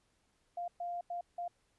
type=tone bursts at uneven times; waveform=sine; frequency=698.5 Hz; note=F5; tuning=in tune; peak=-36 dBFS; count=4; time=0.57-0.68 / 0.8-1.01 / 1.1-1.21 / 1.38-1.48 s; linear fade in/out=5 ms; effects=pink hiss -75 dBFS RMS until 1.78 s + resampled to 24000 Hz